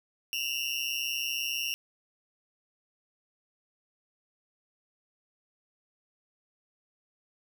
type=tone with amplitude modulation; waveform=30% pulse; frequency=2794 Hz; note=F7; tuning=in tune; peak=-23 dBFS; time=0.33-1.74 s; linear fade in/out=0 ms; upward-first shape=sine; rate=140 Hz; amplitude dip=100%; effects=none